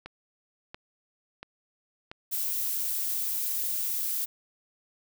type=click train; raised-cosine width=0.3 ms; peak=-24 dBFS; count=4; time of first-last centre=0.06-2.115 s; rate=1.46 Hz
type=noise; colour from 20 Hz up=violet; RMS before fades=-30 dBFS; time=2.31-4.26 s; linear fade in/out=20 ms
effects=none

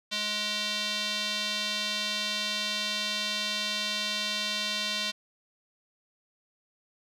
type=tone with band-pass filter; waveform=square; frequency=210 Hz; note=G#3; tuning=19 cents sharp; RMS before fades=-31 dBFS; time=0.11-5.12 s; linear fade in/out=20 ms; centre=3800 Hz; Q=2.4; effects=none

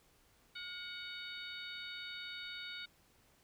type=harmonic tone with a mistuned harmonic; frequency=744 Hz; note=F#5; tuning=9 cents sharp; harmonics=2 / 3 / 4 / 5 / 6; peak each=-49 / -50 / -53 / -47 / -53 dBFS; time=0.55-2.86 s; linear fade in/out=10 ms; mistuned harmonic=2; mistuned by=-63 cents; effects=pink hiss -69 dBFS RMS until 3.43 s

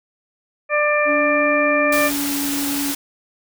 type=harmonic tone; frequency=594 Hz; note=D5; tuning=20 cents sharp; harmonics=1 / 2 / 3 / 4; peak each=-18 / -22 / -22 / -21 dBFS; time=0.69-2.11 s; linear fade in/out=50 ms
type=tone with pitch glide; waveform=triangle; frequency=288.8 to 282.9 Hz; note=D4 to C#4; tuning=-29 to +35 cents; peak=-20 dBFS; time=1.05-2.95 s; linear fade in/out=50 ms; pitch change=-36 cents; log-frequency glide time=1.58-2.43 s
type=noise; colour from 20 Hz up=white; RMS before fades=-25 dBFS; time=1.92-2.95 s; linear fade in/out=5 ms
effects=none

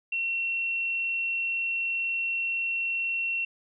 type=tone; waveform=sine; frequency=2721 Hz; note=F7; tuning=46 cents flat; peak=-26 dBFS; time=0.12-3.45 s; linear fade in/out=5 ms; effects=none

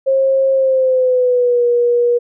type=tone with pitch glide; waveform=sine; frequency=536 to 480.3 Hz; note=C5 to B4; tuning=+42 to -48 cents; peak=-10 dBFS; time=0.06-2.19 s; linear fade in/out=20 ms; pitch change=-190 cents; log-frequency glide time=0.53-1.65 s; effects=none

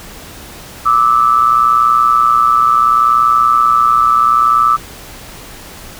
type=tone pair together; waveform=sine; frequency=1180.3 / 1301 Hz; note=D6 / E6; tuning=+8 / -23 cents; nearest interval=major second; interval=169 cents; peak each=-10 dBFS; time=0.85-4.77 s; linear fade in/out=20 ms; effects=pink hiss -33 dBFS RMS until 5.99 s

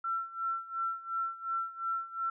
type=tone with tremolo; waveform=sine; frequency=1348 Hz; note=E6; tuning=38 cents sharp; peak=-29 dBFS; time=0.04-2.3 s; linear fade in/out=5 ms; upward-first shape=sine; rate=2.8 Hz; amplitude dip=85%; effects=none

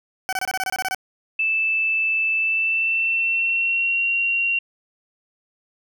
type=tone bursts; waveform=20% pulse; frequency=757 Hz; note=F#5; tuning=39 cents sharp; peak=-17 dBFS; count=11; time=0.29-0.947 s; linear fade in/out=0 ms; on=37 ms; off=25 ms
type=tone with pitch glide; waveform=sine; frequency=2637 to 2752 Hz; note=E7 to F7; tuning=0 to -26 cents; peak=-18 dBFS; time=1.39-4.59 s; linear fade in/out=5 ms; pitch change=+74 cents; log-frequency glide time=2.36-4.06 s
effects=none

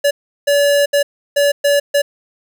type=tone bursts at uneven times; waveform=square; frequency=572 Hz; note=D5; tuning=46 cents flat; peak=-11 dBFS; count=6; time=0.04-0.11 / 0.47-0.86 / 0.93-1.03 / 1.36-1.52 / 1.64-1.8 / 1.94-2.02 s; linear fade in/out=10 ms; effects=none

